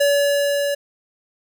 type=tone with level ramp; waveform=square; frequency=570 Hz; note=C#5; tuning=48 cents sharp; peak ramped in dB=-14 to -20 dBFS; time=0-0.75 s; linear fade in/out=10 ms; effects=none